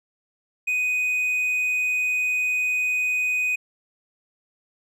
triangle tone, 2495 Hz, D#7, 4 cents sharp, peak -19 dBFS, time 0.67-3.56 s, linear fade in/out 10 ms, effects none

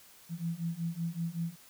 sine beating tone pair, 164.8 / 170.1 Hz, E3 / F3, 0 / -45 cents, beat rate 5.3 Hz, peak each -36 / -35 dBFS, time 0.29-1.56 s, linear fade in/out 50 ms, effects white hiss -57 dBFS RMS until 1.69 s

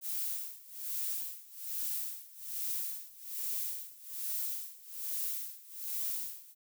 violet noise with tremolo, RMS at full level -35 dBFS, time 0.01-6.55 s, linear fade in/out 50 ms, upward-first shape sine, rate 1.2 Hz, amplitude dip 90%, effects none

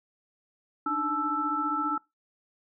sine tone cluster, 291.4 / 306.3 / 864 / 1324 Hz, D4 / D#4 / A5 / E6, -13 / -27 / -32 / +7 cents, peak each -35 / -35 / -35 / -27 dBFS, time 0.86-1.98 s, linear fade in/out 5 ms, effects noise-tail reverb RT60 0.2 s tail -23 dB re dry

